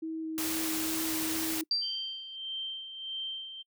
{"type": "tone with vibrato", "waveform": "sine", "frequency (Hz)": 319.8, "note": "D#4", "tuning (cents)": 48, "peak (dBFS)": -33, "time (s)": [0.02, 1.64], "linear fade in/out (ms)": 10, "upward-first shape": "square", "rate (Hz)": 2.3, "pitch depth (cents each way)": 8}
{"type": "noise", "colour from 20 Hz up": "white", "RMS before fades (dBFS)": -34, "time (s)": [0.38, 1.61], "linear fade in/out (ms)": 0}
{"type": "tone with exponential decay", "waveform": "sine", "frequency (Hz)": 4699, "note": "D8", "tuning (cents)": 0, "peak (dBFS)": -24, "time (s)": [1.71, 2.36], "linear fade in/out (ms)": 2, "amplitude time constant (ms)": 140}
{"type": "tone with tremolo", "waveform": "sine", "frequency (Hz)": 3136, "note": "G7", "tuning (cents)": 0, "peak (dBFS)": -33, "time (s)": [1.81, 3.63], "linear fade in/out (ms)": 20, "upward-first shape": "sine", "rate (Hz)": 1.6, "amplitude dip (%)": 60}
{"effects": ["noise-tail reverb RT60 0.1 s tail -25 dB re dry"]}